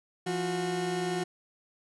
30% pulse tone pair together, 171.6 / 363.8 Hz, F3 / F#4, -30 / -29 cents, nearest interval octave + minor second, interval 1301 cents, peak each -31 / -28 dBFS, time 0.26-1.24 s, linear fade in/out 10 ms, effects resampled to 24000 Hz

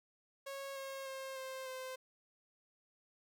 sawtooth tone with pitch steps, 549 / 541.1 / 533.4 / 525.7 / 518.2 Hz, C#5 / C#5 / C5 / C5 / C5, -17 / -42 / +33 / +8 / -17 cents, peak -39 dBFS, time 0.46-1.96 s, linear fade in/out 10 ms, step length 300 ms, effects none

